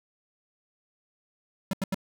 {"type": "tone bursts", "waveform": "square", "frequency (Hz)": 192.2, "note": "G3", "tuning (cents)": -34, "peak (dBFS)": -26, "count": 3, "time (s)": [1.71, 1.945], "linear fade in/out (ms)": 2, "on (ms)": 23, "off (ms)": 83, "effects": []}